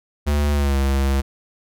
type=tone with pitch glide; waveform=square; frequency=73 to 68.11 Hz; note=D2 to C#2; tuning=-10 to -30 cents; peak=-17 dBFS; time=0.26-1.22 s; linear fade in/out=20 ms; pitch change=-120 cents; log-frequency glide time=0.52-0.77 s; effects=none